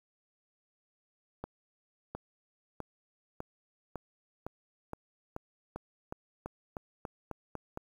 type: accelerating click train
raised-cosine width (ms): 1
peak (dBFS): -24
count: 16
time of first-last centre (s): 1.44-7.774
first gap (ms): 710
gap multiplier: 0.92
effects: 9-bit